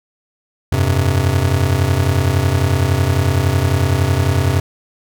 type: chord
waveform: square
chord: F suspended second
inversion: none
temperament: just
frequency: 87.31 / 98.22 / 130.96 Hz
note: F2 / G2 / C3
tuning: 0 / +4 / +2 cents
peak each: -18 dBFS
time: 0.72-4.6 s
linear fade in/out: 5 ms
effects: none